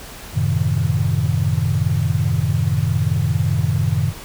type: chord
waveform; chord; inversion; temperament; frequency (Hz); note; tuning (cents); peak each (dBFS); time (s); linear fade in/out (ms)
sine; F# diminished seventh; none; equal; 92.5 / 110 / 130.81 / 155.56; F#2 / A2 / C3 / Eb3; 0 / 0 / 0 / 0; -21; 0.33-4.13; 50
effects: pink hiss -36 dBFS RMS until 4.24 s